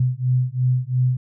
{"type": "beating tone pair", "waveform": "sine", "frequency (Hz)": [125.3, 128.2], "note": ["B2", "C3"], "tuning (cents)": [25, -35], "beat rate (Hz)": 2.9, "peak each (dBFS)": -20, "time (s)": [0, 1.17], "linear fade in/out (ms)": 5, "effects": []}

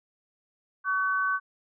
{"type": "tone pair together", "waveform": "sine", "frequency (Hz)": [1133, 1516.4], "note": ["C#6", "F#6"], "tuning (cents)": [37, 42], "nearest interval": "perfect fourth", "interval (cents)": 505, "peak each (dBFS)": [-27, -26], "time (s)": [0.84, 1.4], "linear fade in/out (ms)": 50, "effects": []}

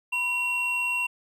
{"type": "tone pair together", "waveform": "triangle", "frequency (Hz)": [987.8, 2738], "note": ["B5", "F7"], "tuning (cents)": [0, -35], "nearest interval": "octave + tritone", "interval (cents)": 1765, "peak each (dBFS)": [-32, -23], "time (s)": [0.12, 1.07], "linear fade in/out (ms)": 10, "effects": []}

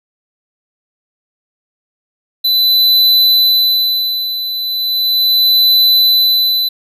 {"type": "tone with tremolo", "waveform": "square", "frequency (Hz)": 4004, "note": "B7", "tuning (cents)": 23, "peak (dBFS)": -7, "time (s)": [2.44, 6.69], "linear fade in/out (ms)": 10, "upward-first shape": "sine", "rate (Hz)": 0.37, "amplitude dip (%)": 70, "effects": []}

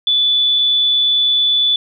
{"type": "tone pair in turn", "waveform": "sine", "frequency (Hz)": [3471, 3471], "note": ["A7", "A7"], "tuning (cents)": [-24, -24], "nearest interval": "unison", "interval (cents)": 0, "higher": "neither", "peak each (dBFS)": -11, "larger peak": "neither", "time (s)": [[0.07, 0.59], [0.59, 1.76]], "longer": "second", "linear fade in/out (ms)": 2, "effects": []}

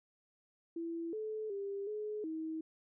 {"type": "tone with pitch steps", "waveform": "sine", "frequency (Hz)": [333.7, 433.1, 398.2, 423.7, 318.7], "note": ["E4", "A4", "G4", "G#4", "D#4"], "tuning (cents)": [21, -27, 27, 35, 42], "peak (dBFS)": -37, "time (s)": [0.76, 2.61], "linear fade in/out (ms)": 5, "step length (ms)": 370, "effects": []}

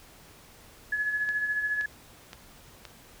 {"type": "tone with tremolo", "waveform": "sine", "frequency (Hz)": 1700, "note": "G#6", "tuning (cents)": 40, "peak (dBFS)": -24, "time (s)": [0.92, 1.86], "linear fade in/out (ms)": 5, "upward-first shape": "sine", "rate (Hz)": 14, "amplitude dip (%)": 50}
{"type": "click train", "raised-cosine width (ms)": 0.2, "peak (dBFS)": -24, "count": 4, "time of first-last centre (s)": [1.29, 2.853], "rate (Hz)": 1.92}
{"effects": ["pink hiss -53 dBFS RMS until 3.2 s"]}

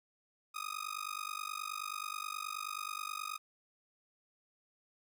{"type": "tone with amplitude modulation", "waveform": "sawtooth", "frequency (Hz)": 1244.5, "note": "D#6", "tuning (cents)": 0, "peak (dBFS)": -31, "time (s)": [0.54, 3.38], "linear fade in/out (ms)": 20, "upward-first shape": "sine", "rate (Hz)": 49.4, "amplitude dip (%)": 100, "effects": []}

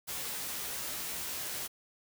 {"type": "noise with comb filter", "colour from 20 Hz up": "white", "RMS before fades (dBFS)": -38, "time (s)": [0.07, 1.68], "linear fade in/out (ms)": 20, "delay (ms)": 15, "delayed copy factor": 0.6, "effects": []}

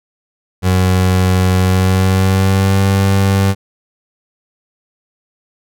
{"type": "tone with pitch glide", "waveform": "30% pulse", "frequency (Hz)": [92.5, 97.49], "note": ["F#2", "G2"], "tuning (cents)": [0, -9], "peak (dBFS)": -7, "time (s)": [0.62, 3.55], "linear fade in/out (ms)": 50, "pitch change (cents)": 91, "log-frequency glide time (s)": [1.56, 2.86], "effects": []}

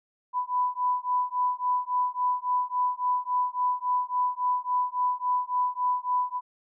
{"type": "beating tone pair", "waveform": "sine", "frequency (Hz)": [993, 996.6], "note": ["B5", "B5"], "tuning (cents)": [9, 15], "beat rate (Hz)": 3.6, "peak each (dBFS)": -27, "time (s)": [0.33, 6.41], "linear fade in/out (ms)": 50, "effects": []}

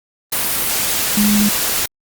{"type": "tone in noise", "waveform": "sine", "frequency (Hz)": 207.7, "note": "G#3", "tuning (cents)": 0, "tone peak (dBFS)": -12, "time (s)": [1.17, 1.49], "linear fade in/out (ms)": 5, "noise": "white", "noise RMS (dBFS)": -18, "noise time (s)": [0.32, 1.86], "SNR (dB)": 3, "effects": ["Opus 32 kbps"]}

